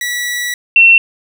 sawtooth / sine tone pair in turn, 1946 / 2710 Hz, B6 / E7, -26 / +47 cents, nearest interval tritone, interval 573 cents, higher second, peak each -13 / -3 dBFS, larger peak second, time 0.01-0.54 / 0.76-0.98 s, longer first, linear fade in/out 2 ms, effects none

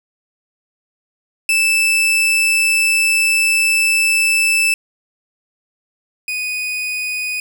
40% pulse tone pair in turn, 2637 / 2485 Hz, E7 / D#7, 0 / -3 cents, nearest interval minor second, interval 103 cents, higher first, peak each -11 / -19 dBFS, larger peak first, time 1.49-4.74 / 6.28-7.4 s, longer first, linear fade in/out 2 ms, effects none

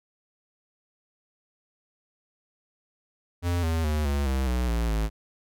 square tone with pitch steps, 87.31 / 81.46 / 76.01 / 70.92 / 66.17 / 61.74 / 57.6 / 53.75 Hz, F2 / E2 / D#2 / C#2 / C2 / B1 / A#1 / A1, 0 / -20 / -40 / +40 / +20 / 0 / -20 / -40 cents, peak -24 dBFS, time 3.42-5.1 s, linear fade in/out 50 ms, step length 210 ms, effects none

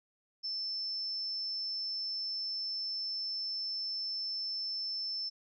sine tone, 5300 Hz, E8, 9 cents sharp, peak -34 dBFS, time 0.43-5.3 s, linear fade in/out 20 ms, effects none

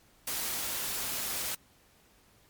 white noise, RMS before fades -34 dBFS, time 0.27-1.55 s, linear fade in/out 5 ms, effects pink hiss -63 dBFS RMS until 2.49 s + MP3 96 kbps

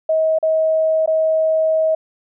sine tone with dropouts, 636 Hz, D#5, 38 cents sharp, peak -13 dBFS, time 0.09-1.95 s, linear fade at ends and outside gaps 5 ms, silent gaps 0.387-0.427 / 1.061-1.075 s, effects none

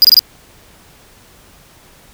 square tone bursts, 4892 Hz, D#8, 30 cents flat, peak -3 dBFS, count 4, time 0.02-0.192 s, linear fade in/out 0 ms, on 25 ms, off 24 ms, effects pink hiss -45 dBFS RMS until 2.13 s

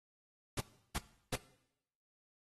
pink noise bursts, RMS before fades -37 dBFS, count 3, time 0.57-1.358 s, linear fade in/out 5 ms, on 36 ms, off 340 ms, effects noise-tail reverb RT60 0.8 s tail -18 dB re dry + AAC 32 kbps

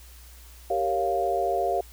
sine chord, G half-diminished seventh, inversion none, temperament equal, 392 / 466.2 / 554.4 / 698.5 Hz, G4 / Bb4 / Db5 / F5, 0 / 0 / 0 / 0 cents, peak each -29 / -31 / -30 / -25 dBFS, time 0.7-1.81 s, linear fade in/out 5 ms, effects added 60 Hz sine -46 dBFS peak until 1.92 s + white hiss -52 dBFS RMS until 1.92 s

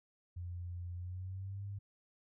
sine tone with pitch glide, 88 to 99.92 Hz, F2 to G2, +14 to +34 cents, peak -40 dBFS, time 0.36-1.79 s, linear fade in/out 10 ms, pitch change +220 cents, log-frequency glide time 0.95-1.64 s, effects none

